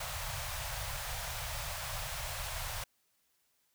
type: band-stop noise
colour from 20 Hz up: pink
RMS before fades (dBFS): -39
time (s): 0-2.84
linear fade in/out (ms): 5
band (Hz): 140 to 560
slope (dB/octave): 48
effects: white hiss -75 dBFS RMS until 3.74 s